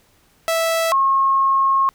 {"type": "tone pair in turn", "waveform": ["sawtooth", "sine"], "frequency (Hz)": [657, 1082.8], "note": ["E5", "C#6"], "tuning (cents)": [-6, -41], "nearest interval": "major sixth", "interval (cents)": 865, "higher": "second", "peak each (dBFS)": -13, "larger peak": "neither", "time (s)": [[0.48, 0.92], [0.92, 1.89]], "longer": "second", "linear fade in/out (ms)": 0, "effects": ["pink hiss -57 dBFS RMS until 1.94 s"]}